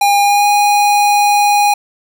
square tone with pitch glide, 810 to 821.8 Hz, G#5 to G#5, -43 to -18 cents, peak -9 dBFS, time 0.01-1.74 s, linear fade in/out 5 ms, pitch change +25 cents, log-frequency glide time 0.22-0.46 s, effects none

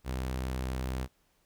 sawtooth tone, 64.2 Hz, C2, 32 cents flat, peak -28 dBFS, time 0.04-1.08 s, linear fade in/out 50 ms, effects pink hiss -71 dBFS RMS until 1.45 s

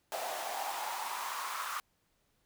pink noise with high-pass filter sweep, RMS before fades -38 dBFS, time 0.12-1.8 s, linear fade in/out 0 ms, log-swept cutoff 660 to 1200 Hz, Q 5.4, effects pink hiss -75 dBFS RMS until 2.45 s

